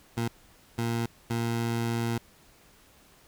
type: tone bursts at uneven times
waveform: 20% pulse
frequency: 116.54 Hz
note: A#2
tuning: in tune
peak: -22 dBFS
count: 3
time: 0.17-0.28 / 0.78-1.06 / 1.3-2.18 s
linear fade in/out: 5 ms
effects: pink hiss -58 dBFS RMS until 3.27 s